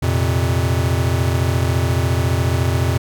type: chord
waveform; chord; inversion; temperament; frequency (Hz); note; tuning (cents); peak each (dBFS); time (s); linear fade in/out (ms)
square; F suspended fourth; none; equal; 87.31 / 116.54 / 130.81; F2 / Bb2 / C3; 0 / 0 / 0; -19 / -21 / -22; 0.02-2.98; 10
effects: none